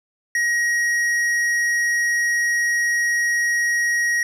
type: tone with tanh clipping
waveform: sine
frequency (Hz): 1892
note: A#6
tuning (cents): +25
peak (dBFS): -19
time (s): 0.35-4.23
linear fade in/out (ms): 2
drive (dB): 11
effects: none